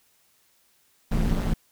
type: noise with amplitude modulation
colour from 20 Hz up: brown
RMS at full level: -19 dBFS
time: 1.11-1.54 s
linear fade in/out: 10 ms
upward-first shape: sine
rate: 189 Hz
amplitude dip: 95%
effects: white hiss -64 dBFS RMS until 1.71 s